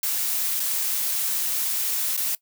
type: noise with dropouts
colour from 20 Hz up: blue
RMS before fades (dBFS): -25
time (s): 0.03-2.35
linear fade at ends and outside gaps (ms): 2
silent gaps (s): 0.597-0.601 / 2.166-2.175
effects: noise-tail reverb RT60 0.1 s tail -21 dB re dry